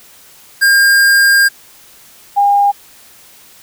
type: tone pair in turn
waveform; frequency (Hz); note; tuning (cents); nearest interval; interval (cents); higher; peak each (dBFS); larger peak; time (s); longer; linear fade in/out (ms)
square / sine; 1608 / 808.4; G6 / G#5; +44 / -47; octave; 1191; first; -7; neither; 0.61-1.49 / 2.36-2.72; first; 20
effects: white hiss -42 dBFS RMS until 3.62 s